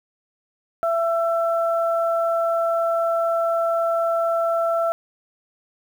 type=tone pair together; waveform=sine; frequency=669 / 1338 Hz; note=E5 / E6; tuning=+25 / +25 cents; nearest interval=octave; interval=1200 cents; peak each=-19 / -25 dBFS; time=0.83-4.92 s; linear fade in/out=0 ms; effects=8-bit